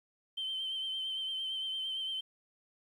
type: tone with vibrato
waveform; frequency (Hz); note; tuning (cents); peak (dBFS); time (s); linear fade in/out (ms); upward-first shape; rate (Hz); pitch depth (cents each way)
sine; 3105; G7; -17; -33; 0.37-2.21; 10; sine; 8.8; 29
effects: tanh soft clip ceiling -30 dBFS + 11-bit